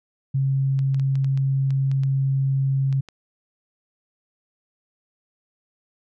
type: tone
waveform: sine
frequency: 135.5 Hz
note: C#3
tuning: 39 cents flat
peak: -18 dBFS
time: 0.34-3.01 s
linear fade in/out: 10 ms
type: clicks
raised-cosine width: 0.2 ms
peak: -25 dBFS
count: 11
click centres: 0.791 / 0.945 / 0.997 / 1.155 / 1.245 / 1.375 / 1.706 / 1.915 / 2.035 / 2.927 / 3.087 s
effects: none